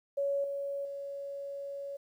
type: tone with level steps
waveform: sine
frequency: 560 Hz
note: C#5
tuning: 18 cents sharp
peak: -28 / -33 / -37 dBFS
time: 0.17-1.97 s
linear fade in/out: 10 ms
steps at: 0.44 / 0.85 s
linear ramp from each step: 2 ms
effects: 11-bit